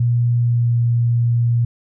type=tone with pitch glide; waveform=sine; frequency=119.7 to 118.46 Hz; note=A#2 to A#2; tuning=+46 to +28 cents; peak=-13 dBFS; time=0-1.65 s; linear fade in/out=5 ms; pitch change=-18 cents; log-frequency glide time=0.38-0.76 s; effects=none